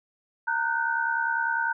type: tone cluster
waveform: sine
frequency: 919 / 1467 / 1537 Hz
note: A#5 / F#6 / G6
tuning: -25 / -15 / -35 cents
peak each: -28 dBFS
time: 0.47-1.73 s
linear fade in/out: 10 ms
effects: none